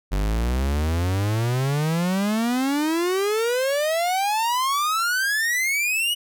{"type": "exponential sweep", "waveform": "45% pulse", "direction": "up", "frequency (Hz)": [47, 2960], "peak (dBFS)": -20, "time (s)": [0.11, 6.15], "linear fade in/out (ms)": 20, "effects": []}